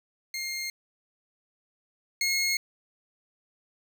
20% pulse tone pair in turn, 2125 / 2161 Hz, C7 / C#7, +26 / -45 cents, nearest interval unison, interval 29 cents, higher second, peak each -26 / -19 dBFS, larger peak second, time 0.34-0.7 / 2.21-2.57 s, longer neither, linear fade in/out 2 ms, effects none

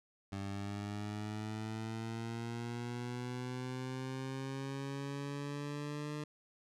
20% pulse linear sweep, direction up, 97.8 to 150.1 Hz, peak -34 dBFS, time 0.32-6.24 s, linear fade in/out 5 ms, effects low-pass 8000 Hz 12 dB/octave

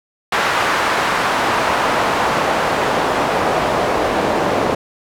pink noise with band-pass filter sweep, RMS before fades -17 dBFS, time 0.32-4.75 s, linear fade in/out 5 ms, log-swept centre 1300 to 570 Hz, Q 0.99, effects none

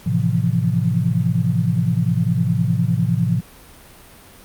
sine chord, F major seventh, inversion first, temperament equal, 110 / 130.81 / 164.81 / 174.61 Hz, A2 / C3 / E3 / F3, 0 / 0 / 0 / 0 cents, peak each -21 dBFS, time 0.06-3.41 s, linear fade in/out 10 ms, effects pink hiss -44 dBFS RMS until 4.44 s + Opus 48 kbps

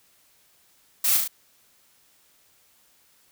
blue noise with echo, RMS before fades -22 dBFS, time 1.04-1.17 s, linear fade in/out 5 ms, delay 36 ms, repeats 3, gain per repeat -3 dB, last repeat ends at 1.278 s, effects white hiss -61 dBFS RMS until 3.31 s

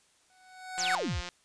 25% pulse tone with exponential growth, 744 Hz, F#5, 9 cents sharp, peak -21 dBFS, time 0.3-0.95 s, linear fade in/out 0 ms, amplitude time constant 140 ms
click train, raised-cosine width 0.2 ms, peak -22 dBFS, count 91, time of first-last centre 0.78-1.288 s, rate 177 Hz
sine exponential sweep, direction down, 8500 to 48 Hz, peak -30 dBFS, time 0.78-1.21 s, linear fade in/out 10 ms
effects white hiss -66 dBFS RMS until 1.44 s + resampled to 22050 Hz

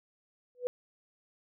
sine tone with exponential growth, 493.9 Hz, B4, in tune, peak -24 dBFS, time 0.55-0.67 s, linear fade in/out 0 ms, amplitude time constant 24 ms, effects none

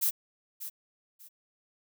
violet noise with echo, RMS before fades -27 dBFS, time 0.01-0.11 s, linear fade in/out 20 ms, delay 590 ms, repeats 2, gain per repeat -12 dB, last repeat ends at 1.29 s, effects none

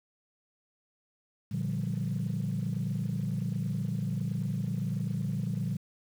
sine chord, G minor seventh, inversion first, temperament equal, 116.54 / 146.83 / 174.61 / 196 Hz, Bb2 / D3 / F3 / G3, 0 / 0 / 0 / 0 cents, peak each -33 / -33 / -34 / -35 dBFS, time 1.51-5.77 s, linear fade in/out 10 ms, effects tanh soft clip ceiling -23 dBFS + 9-bit

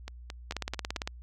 two click trains, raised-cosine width 0.2 ms, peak -22 / -15 dBFS, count 5 / 11, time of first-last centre 0.08-0.965 / 0.51-1.075 s, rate 4.52 / 17.7 Hz, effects added 60 Hz sine -44 dBFS peak until 1.22 s

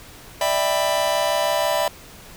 45% pulse chord, E minor seventh, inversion third, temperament just, 593.3 / 659.3 / 791.1 / 988.9 Hz, D5 / E5 / G5 / B5, +18 / 0 / +16 / +2 cents, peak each -23 / -23 / -28 / -25 dBFS, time 0.41-1.88 s, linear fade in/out 2 ms, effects pink hiss -43 dBFS RMS until 2.36 s

